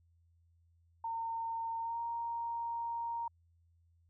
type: tone with pitch glide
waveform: sine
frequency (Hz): 913 to 931.6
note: A#5 to A#5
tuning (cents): -36 to -1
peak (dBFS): -35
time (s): 1.04-3.28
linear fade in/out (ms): 5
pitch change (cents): +35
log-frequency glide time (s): 1.8-1.99
effects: added 84 Hz sine -66 dBFS peak until 4.09 s